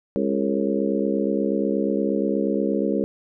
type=harmonic tone with a mistuned harmonic; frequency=68.4 Hz; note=C#2; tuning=23 cents flat; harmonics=3 / 4 / 5 / 6 / 7 / 8; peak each=-25 / -26 / -27 / -28 / -28 / -29 dBFS; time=0.16-3.04 s; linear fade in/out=0 ms; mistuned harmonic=7; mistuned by=-57 cents; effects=none